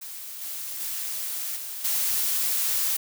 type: noise with level steps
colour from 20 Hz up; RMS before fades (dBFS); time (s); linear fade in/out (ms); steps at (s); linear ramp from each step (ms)
blue; -38 / -34 / -31 / -35 / -25; 0.01-2.97; 10; 0.41 / 0.8 / 1.56 / 1.84; 10
effects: none